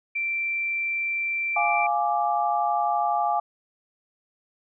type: tone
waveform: sine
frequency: 2349 Hz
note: D7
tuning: in tune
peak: -24 dBFS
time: 0.15-1.87 s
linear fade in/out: 10 ms
type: chord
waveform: sine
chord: D diminished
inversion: first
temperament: equal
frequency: 698.5 / 830.6 / 1174.7 Hz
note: F5 / Ab5 / D6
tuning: 0 / 0 / 0 cents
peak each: -25 / -24 / -28 dBFS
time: 1.56-3.4 s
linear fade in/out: 5 ms
effects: none